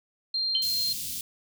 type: tone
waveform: sine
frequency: 4186 Hz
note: C8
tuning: in tune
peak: -25 dBFS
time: 0.34-0.93 s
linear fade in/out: 5 ms
type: tone with exponential decay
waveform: sine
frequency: 3111 Hz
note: G7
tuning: 14 cents flat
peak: -20 dBFS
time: 0.55-0.69 s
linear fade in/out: 1 ms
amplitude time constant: 30 ms
type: band-stop noise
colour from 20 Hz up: white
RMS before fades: -34 dBFS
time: 0.62-1.21 s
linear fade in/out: 2 ms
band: 250 to 3200 Hz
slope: 24 dB/octave
effects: none